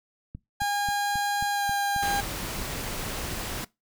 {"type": "click train", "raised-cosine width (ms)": 5, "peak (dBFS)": -25, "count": 8, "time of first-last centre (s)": [0.35, 2.232], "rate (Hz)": 3.72}
{"type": "tone with pitch glide", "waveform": "30% pulse", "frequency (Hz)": [814, 805.6], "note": ["G#5", "G5"], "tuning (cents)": [-35, 47], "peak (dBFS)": -22, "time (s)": [0.6, 2.21], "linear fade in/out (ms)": 10, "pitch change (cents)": -18, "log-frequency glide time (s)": [1.52, 1.66]}
{"type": "noise", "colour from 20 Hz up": "pink", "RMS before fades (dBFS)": -33, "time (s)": [2.02, 3.65], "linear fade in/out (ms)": 10}
{"effects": ["noise-tail reverb RT60 0.2 s tail -21 dB re dry"]}